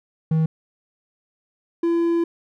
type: tone pair in turn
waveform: triangle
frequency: 159.4 / 337.8 Hz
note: D#3 / E4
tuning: +42 / +42 cents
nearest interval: octave + minor second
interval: 1300 cents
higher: second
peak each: -14 / -15 dBFS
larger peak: first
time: 0.31-0.46 / 1.83-2.24 s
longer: second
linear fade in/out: 5 ms
effects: none